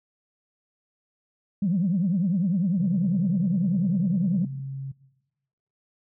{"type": "tone with vibrato", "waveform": "sine", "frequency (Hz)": 183.4, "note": "F#3", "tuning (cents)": -15, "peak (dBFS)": -20, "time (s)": [1.62, 4.45], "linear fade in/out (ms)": 5, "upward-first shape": "triangle", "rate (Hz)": 10, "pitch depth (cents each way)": 260}
{"type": "tone", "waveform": "sine", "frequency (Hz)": 135.6, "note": "C#3", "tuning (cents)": -38, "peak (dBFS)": -30, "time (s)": [2.78, 4.92], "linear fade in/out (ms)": 10}
{"effects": ["noise-tail reverb RT60 1.0 s tail -19 dB re dry", "tanh soft clip ceiling -15 dBFS"]}